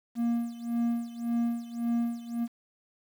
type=tone with tremolo; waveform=triangle; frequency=234.8 Hz; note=A#3; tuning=13 cents sharp; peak=-22 dBFS; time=0.15-2.48 s; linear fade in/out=50 ms; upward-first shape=sine; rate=1.8 Hz; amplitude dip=85%; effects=9-bit